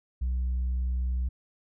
sine tone with tanh clipping, 62.6 Hz, B1, 24 cents sharp, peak -26 dBFS, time 0.21-1.29 s, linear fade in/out 10 ms, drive 1 dB, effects none

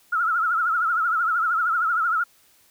sine tone with vibrato, 1357 Hz, E6, 50 cents sharp, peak -19 dBFS, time 0.12-2.24 s, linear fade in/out 10 ms, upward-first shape triangle, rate 13 Hz, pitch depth 130 cents each way, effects white hiss -58 dBFS RMS until 2.7 s

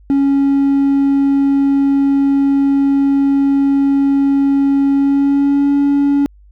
triangle tone with pitch glide, 277.2 to 282.7 Hz, C#4 to C#4, 0 to +34 cents, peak -7 dBFS, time 0.1-6.26 s, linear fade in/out 0 ms, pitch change +34 cents, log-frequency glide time 4.94-5.73 s, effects tanh soft clip ceiling -3 dBFS + added 50 Hz sine -41 dBFS peak until 6.51 s

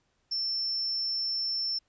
sine tone, 5370 Hz, E8, 31 cents sharp, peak -28 dBFS, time 0.31-1.79 s, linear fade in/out 10 ms, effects pink hiss -73 dBFS RMS until 1.88 s + resampled to 16000 Hz

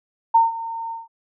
sine tone with ADSR envelope, 913 Hz, A#5, 36 cents flat, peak -9 dBFS, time 0.34-1.08 s, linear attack 12 ms, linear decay 160 ms, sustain -17 dB, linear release 170 ms, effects none

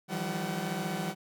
sawtooth tone cluster, 159.4 / 173.4 / 195.2 / 753 Hz, D#3 / F3 / G3 / F#5, +42 / -12 / -7 / +30 cents, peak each -34 / -33 / -32 / -35 dBFS, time 0.08-1.15 s, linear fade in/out 50 ms, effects none

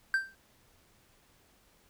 triangle tone with exponential decay, 1568 Hz, G6, in tune, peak -20 dBFS, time 0.14-0.35 s, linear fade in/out 1 ms, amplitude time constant 45 ms, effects pink hiss -65 dBFS RMS until 1.89 s

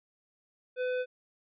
sine tone with hard clipping, 503 Hz, B4, 32 cents sharp, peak -31 dBFS, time 0.76-1.06 s, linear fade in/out 50 ms, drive 13 dB, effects resampled to 8000 Hz

